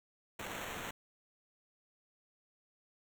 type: noise with sample-and-hold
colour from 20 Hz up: white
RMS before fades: -43 dBFS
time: 0.39-0.91 s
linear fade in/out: 5 ms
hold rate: 4900 Hz
effects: none

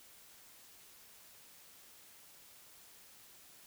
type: silence
effects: white hiss -59 dBFS RMS until 3.66 s

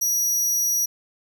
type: tone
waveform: sawtooth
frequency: 5790 Hz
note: F#8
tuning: 38 cents flat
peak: -17 dBFS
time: 0.01-0.86 s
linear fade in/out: 10 ms
effects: none

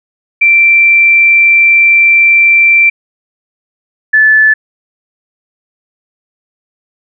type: tone pair in turn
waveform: sine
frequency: 2349 / 1739.2 Hz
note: D7 / A6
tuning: 0 / -21 cents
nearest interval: perfect fourth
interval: 521 cents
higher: first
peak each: -3 dBFS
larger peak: neither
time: 0.41-2.9 / 4.13-4.54 s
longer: first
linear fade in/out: 10 ms
effects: none

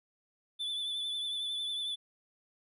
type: tone with vibrato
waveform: triangle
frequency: 3492 Hz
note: A7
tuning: 14 cents flat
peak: -32 dBFS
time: 0.59-1.96 s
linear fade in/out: 20 ms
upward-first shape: triangle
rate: 11 Hz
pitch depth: 37 cents each way
effects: resampled to 32000 Hz

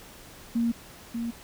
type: tone with echo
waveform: sine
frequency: 233.1 Hz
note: A#3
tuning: in tune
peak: -22 dBFS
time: 0.55-0.72 s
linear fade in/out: 10 ms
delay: 590 ms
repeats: 1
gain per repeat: -6 dB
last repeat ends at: 1.31 s
effects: pink hiss -48 dBFS RMS until 1.43 s

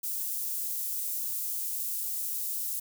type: high-pass noise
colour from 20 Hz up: white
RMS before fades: -33 dBFS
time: 0.03-2.8 s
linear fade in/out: 10 ms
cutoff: 10000 Hz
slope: 12 dB/octave
effects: none

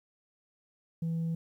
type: tone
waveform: sine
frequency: 164.81 Hz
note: E3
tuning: in tune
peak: -27 dBFS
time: 1.02-1.35 s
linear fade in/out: 5 ms
effects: tanh soft clip ceiling -28 dBFS + 11-bit

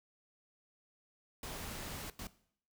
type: noise bursts at uneven times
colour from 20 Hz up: pink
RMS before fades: -44 dBFS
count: 2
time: 1.43-2.1 / 2.19-2.27 s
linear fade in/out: 2 ms
effects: noise-tail reverb RT60 0.6 s tail -17 dB re dry

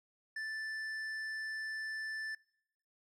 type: tone with tanh clipping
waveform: sine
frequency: 1760 Hz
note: A6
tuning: in tune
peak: -39 dBFS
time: 0.36-2.35 s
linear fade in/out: 5 ms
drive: 8 dB
effects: noise-tail reverb RT60 0.8 s tail -25 dB re dry

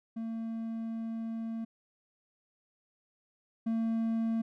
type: tone pair in turn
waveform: triangle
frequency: 226.2 / 226.2 Hz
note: A3 / A3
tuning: +48 / +48 cents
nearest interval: unison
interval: 0 cents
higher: neither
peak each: -32 / -26 dBFS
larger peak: second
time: 0.16-1.65 / 3.66-4.42 s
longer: first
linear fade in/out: 10 ms
effects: none

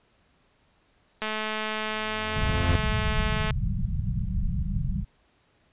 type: click train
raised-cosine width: 0.3 ms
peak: -14 dBFS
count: 495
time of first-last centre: 1.22-3.507 s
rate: 216 Hz
type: tone with exponential growth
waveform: 45% pulse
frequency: 87.31 Hz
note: F2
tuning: in tune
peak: -20 dBFS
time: 1.74-2.76 s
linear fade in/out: 5 ms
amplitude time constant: 220 ms
type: low-pass noise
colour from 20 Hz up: pink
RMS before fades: -27 dBFS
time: 2.36-5.05 s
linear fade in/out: 10 ms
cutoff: 200 Hz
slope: 96 dB/octave
effects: pink hiss -65 dBFS RMS until 5.72 s + resampled to 8000 Hz

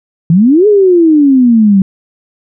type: exponential two-way sweep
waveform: sine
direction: up then down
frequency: 156.4 to 429.4 to 188.2 Hz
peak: -3 dBFS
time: 0.3-1.82 s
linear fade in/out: 2 ms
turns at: 0.67 s
effects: none

